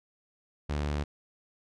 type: tone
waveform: sawtooth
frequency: 73.42 Hz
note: D2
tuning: in tune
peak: -25 dBFS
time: 0.69-1.04 s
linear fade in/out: 10 ms
effects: low-pass 6000 Hz 12 dB/octave